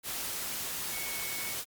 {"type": "tone in noise", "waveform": "sine", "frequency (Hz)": 2217, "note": "C#7", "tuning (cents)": 0, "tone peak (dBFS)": -41, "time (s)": [0.9, 1.56], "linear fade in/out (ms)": 50, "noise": "white", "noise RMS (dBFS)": -36, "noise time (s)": [0.03, 1.65], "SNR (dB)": -8, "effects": ["Opus 48 kbps"]}